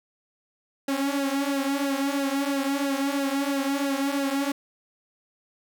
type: tone with flanger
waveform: sawtooth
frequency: 277.2 Hz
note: C#4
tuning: in tune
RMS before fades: -26 dBFS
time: 0.88-4.52 s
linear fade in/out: 5 ms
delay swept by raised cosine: 0.87 to 5.57 ms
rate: 3 Hz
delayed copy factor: -0.7
effects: none